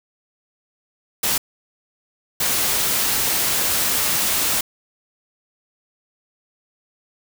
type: noise bursts at uneven times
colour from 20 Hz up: white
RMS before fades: -20 dBFS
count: 2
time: 1.23-1.38 / 2.4-4.61 s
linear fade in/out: 5 ms
effects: none